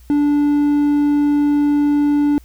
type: tone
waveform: triangle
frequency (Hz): 291.2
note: D4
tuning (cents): -15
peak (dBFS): -10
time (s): 0.1-2.38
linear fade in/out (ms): 0
effects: added 60 Hz sine -41 dBFS peak until 2.44 s + white hiss -54 dBFS RMS until 2.44 s